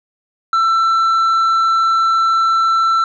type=tone with tanh clipping; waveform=triangle; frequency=1337 Hz; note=E6; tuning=24 cents sharp; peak=-12 dBFS; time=0.53-3.04 s; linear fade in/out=2 ms; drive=9 dB; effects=none